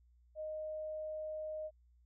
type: tone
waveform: sine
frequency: 620 Hz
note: D#5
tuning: 6 cents flat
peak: -39 dBFS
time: 0.35-1.71 s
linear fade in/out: 50 ms
effects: added 60 Hz sine -64 dBFS peak until 2.05 s